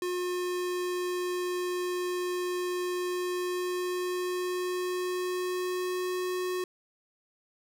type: tone with pitch glide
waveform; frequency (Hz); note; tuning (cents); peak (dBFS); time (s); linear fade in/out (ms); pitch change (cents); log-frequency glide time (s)
square; 359.2 to 364.8; F4 to F#4; +49 to -24; -30; 0.02-6.64; 2; +27; 2.95-6.2
effects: none